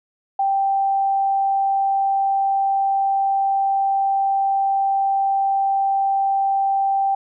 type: tone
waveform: sine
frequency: 784 Hz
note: G5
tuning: in tune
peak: -16 dBFS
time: 0.39-7.15 s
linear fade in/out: 5 ms
effects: none